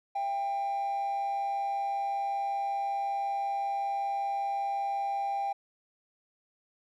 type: tone pair together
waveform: triangle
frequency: 669.7 / 795 Hz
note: E5 / G5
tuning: +27 / +24 cents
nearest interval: minor third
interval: 297 cents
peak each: -38 / -26 dBFS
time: 0.15-5.53 s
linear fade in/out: 10 ms
effects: tanh soft clip ceiling -24 dBFS